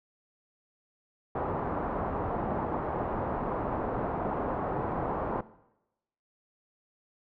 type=low-pass noise; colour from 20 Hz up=white; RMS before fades=-32 dBFS; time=1.35-5.41 s; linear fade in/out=5 ms; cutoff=1000 Hz; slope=24 dB/octave; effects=noise-tail reverb RT60 0.9 s tail -18 dB re dry